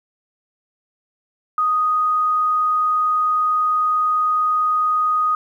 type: tone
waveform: sine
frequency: 1244.5 Hz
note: D#6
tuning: in tune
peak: -15 dBFS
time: 1.58-5.35 s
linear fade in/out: 2 ms
effects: 9-bit